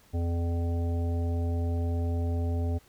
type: harmonic tone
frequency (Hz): 85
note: F2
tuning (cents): -46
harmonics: 1 / 3 / 5 / 7 / 9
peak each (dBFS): -26 / -36 / -40 / -43 / -45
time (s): 0.13-2.79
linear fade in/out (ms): 20
effects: pink hiss -60 dBFS RMS until 2.88 s